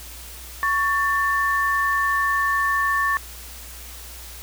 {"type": "tone pair together", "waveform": "sine", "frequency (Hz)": [1116.5, 1780], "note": ["C#6", "A6"], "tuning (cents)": [12, 20], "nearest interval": "minor sixth", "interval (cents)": 808, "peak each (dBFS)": -21, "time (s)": [0.63, 3.17], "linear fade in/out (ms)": 0, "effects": ["added 60 Hz sine -40 dBFS peak until 4.42 s", "white hiss -40 dBFS RMS until 4.42 s"]}